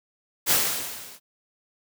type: noise with level ramp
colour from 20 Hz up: white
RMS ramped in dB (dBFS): -17 to -47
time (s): 0.46-1.2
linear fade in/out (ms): 50
effects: high-pass 80 Hz 12 dB/octave